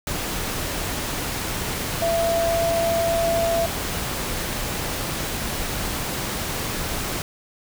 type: tone in noise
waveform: sine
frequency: 671 Hz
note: E5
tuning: 31 cents sharp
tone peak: -19 dBFS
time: 2.02-3.66 s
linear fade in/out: 2 ms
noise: pink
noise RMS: -27 dBFS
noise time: 0.07-7.22 s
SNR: +5 dB
effects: none